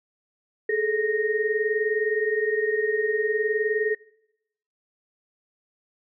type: tone cluster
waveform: sine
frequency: 418.8 / 438.3 / 1857 Hz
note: G#4 / A4 / A#6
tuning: +15 / -7 / -7 cents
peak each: -25 / -25 / -27 dBFS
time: 0.69-3.95 s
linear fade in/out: 5 ms
effects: noise-tail reverb RT60 0.8 s tail -23 dB re dry